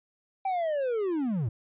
triangle linear sweep, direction down, 786 to 99.6 Hz, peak -24 dBFS, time 0.45-1.49 s, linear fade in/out 5 ms, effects resampled to 8000 Hz

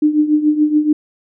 sine tone with tremolo, 301.9 Hz, D4, 48 cents sharp, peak -7 dBFS, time 0.02-0.93 s, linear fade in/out 5 ms, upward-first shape triangle, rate 7 Hz, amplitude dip 80%, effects none

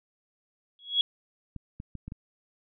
sine tone with exponential growth, 3336 Hz, G#7, 7 cents sharp, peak -17 dBFS, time 0.79-1.01 s, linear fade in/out 1 ms, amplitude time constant 47 ms
clicks, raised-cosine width 5 ms, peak -26 dBFS, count 5, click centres 1.563 / 1.801 / 1.953 / 2.08 / 2.121 s
effects none

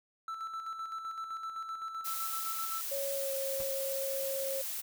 triangle tone with tremolo, 1324 Hz, E6, 7 cents sharp, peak -34 dBFS, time 0.28-2.81 s, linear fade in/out 2 ms, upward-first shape square, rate 7.8 Hz, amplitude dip 45%
blue noise, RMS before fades -38 dBFS, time 2.04-4.82 s, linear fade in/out 20 ms
sine tone with pitch glide, 554.4 to 542.7 Hz, C#5 to C#5, 0 to -37 cents, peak -34 dBFS, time 2.91-4.62 s, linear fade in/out 10 ms, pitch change -37 cents, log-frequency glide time 3.1-3.35 s
pink noise with exponential decay, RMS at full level -41 dBFS, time 3.6-3.69 s, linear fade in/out 0 ms, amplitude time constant 19 ms
effects none

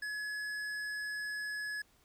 sine tone with hard clipping, 1695 Hz, G#6, 35 cents sharp, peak -38 dBFS, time 0.02-1.82 s, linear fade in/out 5 ms, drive 10 dB, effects pink hiss -68 dBFS RMS until 2.04 s

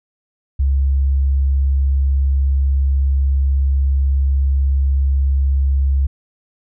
sine tone, 68.2 Hz, C#2, 28 cents flat, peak -12 dBFS, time 0.59-6.07 s, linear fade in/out 10 ms, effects none

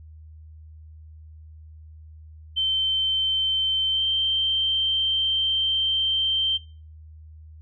sine tone with pitch glide, 3100 to 3132 Hz, G7 to G7, -20 to -2 cents, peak -20 dBFS, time 2.56-6.58 s, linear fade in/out 20 ms, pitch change +18 cents, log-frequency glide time 3.91-4.03 s, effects noise-tail reverb RT60 0.4 s tail -23 dB re dry + added 78 Hz sine -42 dBFS peak until 7.61 s

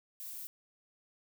violet noise, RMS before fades -44 dBFS, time 0.2-0.47 s, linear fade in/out 0 ms, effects none

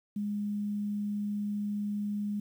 sine tone with quantisation, 206.2 Hz, G#3, 12 cents flat, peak -30 dBFS, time 0.16-2.4 s, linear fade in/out 5 ms, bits 10, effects none

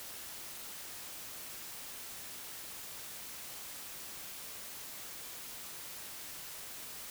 silence, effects white hiss -46 dBFS RMS until 7.1 s

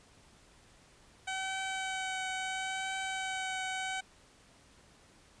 15% pulse tone with vibrato, 760 Hz, F#5, 46 cents sharp, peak -28 dBFS, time 1.27-4.01 s, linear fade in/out 10 ms, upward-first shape triangle, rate 0.74 Hz, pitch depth 15 cents each way, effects pink hiss -61 dBFS RMS until 5.4 s + resampled to 22050 Hz

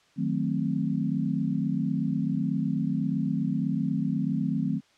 sine chord, D# diminished seventh, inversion none, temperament equal with one note detuned, 155.56 / 183.51 / 220 / 261.6 Hz, D#3 / F#3 / A3 / C4, 0 / -14 / 0 / 0 cents, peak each -30 dBFS, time 0.16-4.81 s, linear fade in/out 50 ms, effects white hiss -62 dBFS RMS until 4.97 s + low-pass 5000 Hz 12 dB/octave

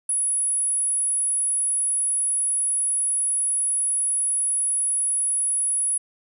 sine tone, 10230 Hz, D#9, 47 cents sharp, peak -20 dBFS, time 0.09-5.98 s, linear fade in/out 5 ms, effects none

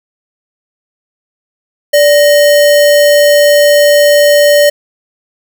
sine tone with sample-and-hold, 583 Hz, D5, 13 cents flat, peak -3 dBFS, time 1.93-4.7 s, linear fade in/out 10 ms, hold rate 2450 Hz, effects none

